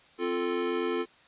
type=chord; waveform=square; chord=F major; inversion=second; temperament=equal; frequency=261.6 / 349.2 / 440 Hz; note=C4 / F4 / A4; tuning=0 / 0 / 0 cents; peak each=-36 / -31 / -32 dBFS; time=0.18-1.06 s; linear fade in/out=50 ms; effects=white hiss -58 dBFS RMS until 1.27 s + resampled to 8000 Hz